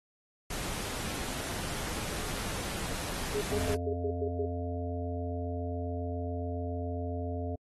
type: noise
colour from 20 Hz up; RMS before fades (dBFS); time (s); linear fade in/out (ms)
pink; -37; 0.5-3.75; 5
type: tone bursts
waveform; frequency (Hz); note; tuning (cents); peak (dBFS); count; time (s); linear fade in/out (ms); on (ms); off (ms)
sine; 416.1; G#4; +3; -30; 7; 3.34-4.458; 10; 74; 100
type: harmonic tone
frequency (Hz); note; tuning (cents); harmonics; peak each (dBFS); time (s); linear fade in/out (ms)
87.31; F2; 0; 1 / 3 / 5 / 7 / 8; -34 / -39 / -41 / -42 / -43; 3.51-7.56; 10
effects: AAC 32 kbps